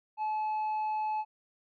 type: tone with tanh clipping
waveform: sine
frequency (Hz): 860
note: A5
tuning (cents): -40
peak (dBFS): -30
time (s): 0.17-1.25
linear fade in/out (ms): 50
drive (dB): 3
effects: none